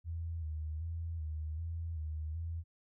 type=tone with vibrato; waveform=sine; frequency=80.3 Hz; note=E2; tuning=45 cents flat; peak=-36 dBFS; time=0.04-2.64 s; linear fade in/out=50 ms; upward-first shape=square; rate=1.3 Hz; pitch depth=57 cents each way; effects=none

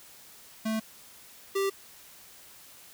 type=tone pair in turn; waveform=square; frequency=220 / 392 Hz; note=A3 / G4; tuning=0 / 0 cents; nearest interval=minor seventh; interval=1000 cents; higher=second; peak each=-28 / -26 dBFS; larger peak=second; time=0.65-0.8 / 1.55-1.7 s; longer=neither; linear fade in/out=10 ms; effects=white hiss -52 dBFS RMS until 2.93 s

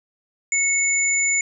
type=tone pair together; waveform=sine; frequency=2200 / 7017 Hz; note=C#7 / A8; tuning=-14 / -6 cents; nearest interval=octave + minor sixth; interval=2008 cents; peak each=-20 dBFS; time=0.52-1.41 s; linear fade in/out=2 ms; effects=none

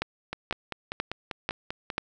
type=two click trains; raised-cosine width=0.3 ms; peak=-16 / -11 dBFS; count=9 / 5; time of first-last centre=0.33-1.902 / 0.02-1.981 s; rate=5.09 / 2.04 Hz; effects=none

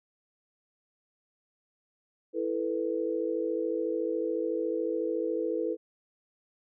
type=chord; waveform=sine; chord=E suspended fourth; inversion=none; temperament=equal; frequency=329.6 / 440 / 493.9 Hz; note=E4 / A4 / B4; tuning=0 / 0 / 0 cents; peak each=-32 dBFS; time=2.33-5.77 s; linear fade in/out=50 ms; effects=none

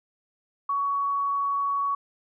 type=tone; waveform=sine; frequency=1122 Hz; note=C#6; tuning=21 cents sharp; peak=-23 dBFS; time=0.69-1.95 s; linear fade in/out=5 ms; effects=none

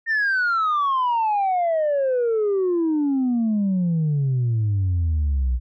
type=exponential sweep; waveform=sine; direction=down; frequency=1838 to 59.2 Hz; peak=-16 dBFS; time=0.06-5.6 s; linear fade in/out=50 ms; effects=tanh soft clip ceiling -16 dBFS

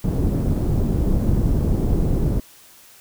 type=low-pass noise; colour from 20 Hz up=pink; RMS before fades=-19 dBFS; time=0.04-2.4 s; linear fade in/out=2 ms; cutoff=290 Hz; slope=12 dB/octave; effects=white hiss -48 dBFS RMS until 3 s

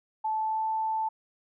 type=tone with pitch glide; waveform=sine; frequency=872 to 880.1 Hz; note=A5 to A5; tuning=-16 to 0 cents; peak=-26 dBFS; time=0.24-1.09 s; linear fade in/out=10 ms; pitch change=+16 cents; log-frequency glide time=0.34-0.68 s; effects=none

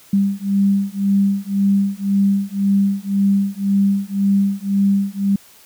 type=beating tone pair; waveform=sine; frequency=197.2 / 199.1 Hz; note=G3 / G3; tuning=+11 / +27 cents; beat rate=1.9 Hz; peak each=-17 dBFS; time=0.13-5.36 s; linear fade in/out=5 ms; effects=white hiss -47 dBFS RMS until 5.65 s

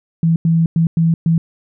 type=tone bursts at uneven times; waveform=sine; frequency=164.81 Hz; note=E3; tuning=in tune; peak=-10 dBFS; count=5; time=0.23-0.36 / 0.45-0.66 / 0.76-0.87 / 0.97-1.14 / 1.26-1.38 s; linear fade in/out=2 ms; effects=none

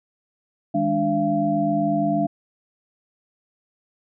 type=tone cluster; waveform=sine; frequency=158 / 206.3 / 293.2 / 682 Hz; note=D#3 / G#3 / D4 / F5; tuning=+27 / -11 / -3 / -41 cents; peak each=-28 / -25 / -23 / -22 dBFS; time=0.74-2.27 s; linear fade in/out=10 ms; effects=none

